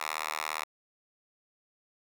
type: tone with high-pass filter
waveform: 5% pulse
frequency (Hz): 77.4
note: D#2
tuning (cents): -9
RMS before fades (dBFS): -35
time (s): 0-0.64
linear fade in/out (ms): 5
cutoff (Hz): 1300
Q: 2.1
effects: none